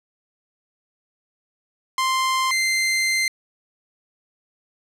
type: tone pair in turn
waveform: sawtooth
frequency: 1046.5 / 2082 Hz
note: C6 / C7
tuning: 0 / -9 cents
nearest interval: octave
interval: 1191 cents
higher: second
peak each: -15 dBFS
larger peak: neither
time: 1.98-2.51 / 2.51-3.28 s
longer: second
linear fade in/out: 2 ms
effects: low-pass 10000 Hz 12 dB/octave